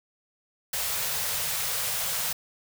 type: band-stop noise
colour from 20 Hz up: white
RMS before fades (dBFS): -29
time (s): 0.73-2.33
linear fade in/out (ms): 5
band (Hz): 190 to 440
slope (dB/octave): 96
effects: none